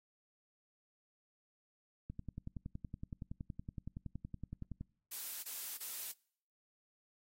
click train, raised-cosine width 5 ms, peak -31 dBFS, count 30, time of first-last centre 2.1-4.81 s, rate 10.7 Hz
blue noise bursts, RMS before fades -43 dBFS, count 3, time 5.11-6.122 s, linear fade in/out 10 ms, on 320 ms, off 26 ms
effects noise-tail reverb RT60 0.6 s tail -25 dB re dry + AAC 48 kbps

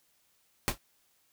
pink noise with exponential decay, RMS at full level -23 dBFS, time 0.68-0.78 s, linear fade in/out 0 ms, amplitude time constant 21 ms, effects white hiss -70 dBFS RMS until 1.32 s

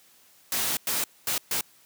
white noise bursts at uneven times, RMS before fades -27 dBFS, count 4, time 0.52-0.77 / 0.87-1.04 / 1.27-1.38 / 1.51-1.61 s, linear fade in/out 2 ms, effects white hiss -58 dBFS RMS until 1.85 s + high-pass 100 Hz 12 dB/octave

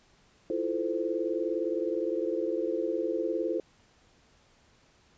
sine chord, F major seventh, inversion third, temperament equal with one note detuned, 329.6 / 349.2 / 440 / 517.8 Hz, E4 / F4 / A4 / C5, 0 / 0 / 0 / -18 cents, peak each -33 dBFS, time 0.5-3.6 s, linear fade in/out 2 ms, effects pink hiss -63 dBFS RMS until 5.17 s + resampled to 16000 Hz

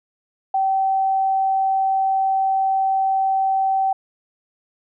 sine tone, 771 Hz, G5, 29 cents flat, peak -16 dBFS, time 0.54-3.93 s, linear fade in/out 5 ms, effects none

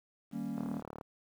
triangle chord, Eb dominant seventh, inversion none, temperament equal, 155.56 / 196 / 233.1 / 277.2 Hz, Eb3 / G3 / Bb3 / Db4, 0 / 0 / 0 / 0 cents, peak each -43 / -38 / -37 / -39 dBFS, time 0.31-0.82 s, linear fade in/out 50 ms
click train, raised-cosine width 1 ms, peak -29 dBFS, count 17, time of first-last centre 0.58-1.011 s, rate 37.1 Hz
effects high-pass 80 Hz 12 dB/octave + 10-bit

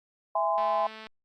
sine chord, E augmented, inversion none, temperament just, 659.3 / 824.1 / 1030.1 Hz, E5 / G#5 / B#5, 0 / -14 / -27 cents, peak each -28 dBFS, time 0.35-0.87 s, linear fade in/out 5 ms
click train, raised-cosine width 0.3 ms, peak -28 dBFS, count 108, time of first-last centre 0.58-1.069 s, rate 219 Hz
effects Opus 48 kbps

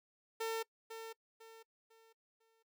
sawtooth tone with echo, 450 Hz, A4, 39 cents sharp, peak -32 dBFS, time 0.4-0.63 s, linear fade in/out 10 ms, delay 500 ms, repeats 4, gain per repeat -9 dB, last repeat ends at 2.63 s, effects noise-tail reverb RT60 0.1 s tail -23 dB re dry

